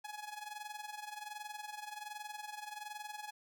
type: tone with amplitude modulation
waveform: sawtooth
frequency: 841 Hz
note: G#5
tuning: 22 cents sharp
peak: -37 dBFS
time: 0.04-3.31 s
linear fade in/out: 10 ms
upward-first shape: sine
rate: 21.3 Hz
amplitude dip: 75%
effects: none